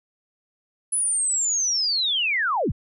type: linear sweep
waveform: sine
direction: down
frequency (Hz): 10160 to 31.16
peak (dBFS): -20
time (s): 0.92-2.72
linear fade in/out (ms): 10
effects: none